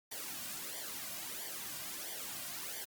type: noise with flanger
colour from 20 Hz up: white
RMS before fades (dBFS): -43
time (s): 0.11-2.85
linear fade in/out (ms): 10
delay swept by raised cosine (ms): 0.75 to 2.35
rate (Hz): 1.5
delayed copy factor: -0.75
effects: Opus 48 kbps